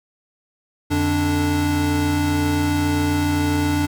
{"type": "tone cluster", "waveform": "square", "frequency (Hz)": [88.3, 147.8, 292.4], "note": ["F2", "D3", "D4"], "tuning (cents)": [20, 11, -7], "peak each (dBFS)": [-23, -29, -20], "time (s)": [0.9, 3.87], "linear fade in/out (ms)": 20, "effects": []}